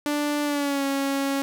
sawtooth tone with pitch glide, 293.7 to 275.6 Hz, D4 to C#4, 0 to -10 cents, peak -19 dBFS, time 0.06-1.42 s, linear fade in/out 0 ms, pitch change -110 cents, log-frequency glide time 0.44-0.84 s, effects none

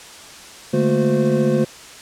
triangle tone cluster, 146.7 / 214.8 / 229.5 / 362 / 516 Hz, D3 / A3 / A#3 / F#4 / C5, -2 / -41 / -27 / -38 / -24 cents, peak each -19 dBFS, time 0.73-1.65 s, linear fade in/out 10 ms, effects white hiss -39 dBFS RMS until 2.01 s + low-pass 8000 Hz 12 dB/octave

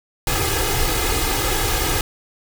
pink noise with comb filter, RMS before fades -20 dBFS, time 0.27-2.01 s, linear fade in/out 2 ms, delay 2.4 ms, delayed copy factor +0.85, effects none

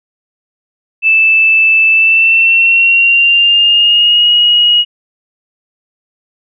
sine tone with pitch glide, 2637 to 2892 Hz, E7 to F#7, 0 to -40 cents, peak -5 dBFS, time 1.02-4.85 s, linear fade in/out 50 ms, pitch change +160 cents, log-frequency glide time 1.91-4.31 s, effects none

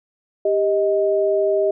sine tone pair together, 395.7 / 626.9 Hz, G4 / D#5, +16 / +13 cents, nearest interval minor sixth, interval 797 cents, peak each -18 / -18 dBFS, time 0.45-1.71 s, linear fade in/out 5 ms, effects none

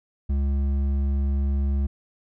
sine tone with hard clipping, 69.2 Hz, C#2, 2 cents flat, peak -22 dBFS, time 0.29-1.87 s, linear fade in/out 10 ms, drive 7 dB, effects none

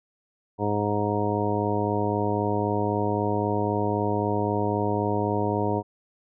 harmonic tone, 103.83 Hz, G#2, in tune, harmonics 1 / 2 / 3 / 4 / 5 / 6 / 7 / 9, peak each -29 / -31 / -30 / -29 / -32 / -34 / -32 / -30 dBFS, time 0.58-5.83 s, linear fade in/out 50 ms, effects none

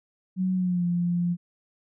sine tone with pitch glide, 185.8 to 174.36 Hz, F#3 to F3, +7 to -3 cents, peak -22 dBFS, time 0.36-1.37 s, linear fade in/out 50 ms, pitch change -110 cents, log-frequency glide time 0.54-0.85 s, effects none

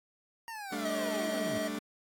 25% pulse linear sweep, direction down, 932.3 to 92.5 Hz, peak -36 dBFS, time 0.48-1.58 s, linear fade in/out 0 ms
sawtooth chord, G suspended second, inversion none, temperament just, 196 / 220.5 / 294 Hz, G3 / A3 / D4, 0 / +4 / +2 cents, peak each -38 / -34 / -33 dBFS, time 0.72-1.79 s, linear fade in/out 5 ms
square tone, 639 Hz, D#5, 46 cents sharp, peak -34 dBFS, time 0.85-1.68 s, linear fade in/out 5 ms
effects AAC 64 kbps

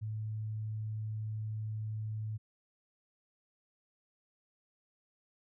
sine tone, 108.4 Hz, A2, 25 cents flat, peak -35 dBFS, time 0.01-2.38 s, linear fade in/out 20 ms, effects none

